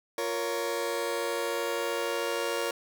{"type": "chord", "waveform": "sawtooth", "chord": "Bb minor", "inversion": "second", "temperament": "just", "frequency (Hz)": [349.6, 466.2, 559.4], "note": ["F4", "Bb4", "Db5"], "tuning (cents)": [2, 0, 16], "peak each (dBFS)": [-32, -28, -29], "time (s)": [0.18, 2.71], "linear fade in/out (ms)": 2, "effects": []}